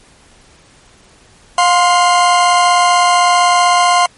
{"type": "tone pair together", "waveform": "40% pulse", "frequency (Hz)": [709.6, 1046.5], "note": ["F5", "C6"], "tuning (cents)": [27, 0], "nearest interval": "perfect fifth", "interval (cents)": 673, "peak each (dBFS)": -10, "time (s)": [1.58, 4.06], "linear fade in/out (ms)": 2, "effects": ["pink hiss -46 dBFS RMS until 4.17 s", "MP3 48 kbps"]}